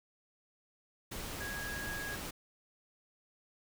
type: tone in noise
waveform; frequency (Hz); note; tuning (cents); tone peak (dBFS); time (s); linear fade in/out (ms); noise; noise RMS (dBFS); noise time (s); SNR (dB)
sine; 1651; G#6; -11; -40; 1.4-2.16; 10; pink; -42; 1.11-2.31; -1
effects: none